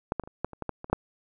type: clicks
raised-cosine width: 1 ms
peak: -12 / -14 / -27 / -29 / -13 / -28 / -19 / -15 / -24 / -24 / -8 dBFS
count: 11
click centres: 0.121 / 0.197 / 0.237 / 0.275 / 0.446 / 0.533 / 0.623 / 0.693 / 0.844 / 0.899 / 0.93 s
effects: none